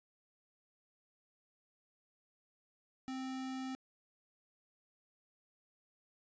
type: tone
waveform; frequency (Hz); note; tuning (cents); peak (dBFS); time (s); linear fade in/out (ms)
square; 261.6; C4; 0; -40; 3.08-3.75; 0
effects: resampled to 16000 Hz